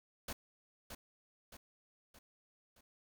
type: noise with echo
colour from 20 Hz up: pink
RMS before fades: -42 dBFS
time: 0.28-0.33 s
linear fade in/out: 5 ms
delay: 620 ms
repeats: 4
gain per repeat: -6 dB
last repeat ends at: 2.81 s
effects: none